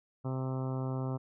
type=harmonic tone; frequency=130.81 Hz; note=C3; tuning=in tune; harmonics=1 / 2 / 3 / 4 / 5 / 6 / 7 / 8 / 9 / 10; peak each=-33 / -39 / -43 / -45 / -47 / -49 / -50 / -51 / -52 / -53 dBFS; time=0.24-1.18 s; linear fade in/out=20 ms; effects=none